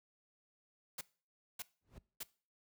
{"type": "noise bursts", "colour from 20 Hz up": "white", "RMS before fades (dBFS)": -43, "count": 3, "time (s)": [0.98, 2.233], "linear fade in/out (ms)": 5, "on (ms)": 31, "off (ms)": 580}
{"type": "noise with exponential growth", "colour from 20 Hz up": "brown", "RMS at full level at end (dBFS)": -45, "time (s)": [1.81, 1.98], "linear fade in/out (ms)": 2, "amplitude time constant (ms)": 35}
{"effects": ["noise-tail reverb RT60 0.4 s tail -21 dB re dry", "high-pass 60 Hz 12 dB/octave"]}